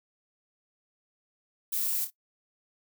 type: noise with echo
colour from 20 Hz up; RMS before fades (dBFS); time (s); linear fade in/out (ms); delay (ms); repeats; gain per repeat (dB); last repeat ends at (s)
violet; -30; 1.72-2.05; 10; 27; 2; -8; 2.104
effects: noise-tail reverb RT60 0.1 s tail -18 dB re dry